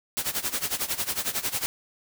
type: noise with tremolo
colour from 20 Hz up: white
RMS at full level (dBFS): -26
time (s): 0.17-1.66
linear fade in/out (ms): 0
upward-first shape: sine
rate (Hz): 11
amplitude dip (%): 85
effects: none